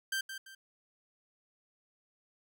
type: tone with echo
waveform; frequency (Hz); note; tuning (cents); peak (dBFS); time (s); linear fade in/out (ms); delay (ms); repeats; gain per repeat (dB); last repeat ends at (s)
sawtooth; 1568; G6; 0; -28; 0.12-0.21; 5; 170; 2; -9; 0.55
effects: none